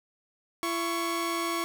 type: tone pair together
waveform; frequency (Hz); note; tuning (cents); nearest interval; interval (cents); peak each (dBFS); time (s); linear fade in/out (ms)
sawtooth; 337.1 / 1110; E4 / C#6; +39 / +2; octave + major sixth; 2063; -27; 0.63-1.64; 0
effects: none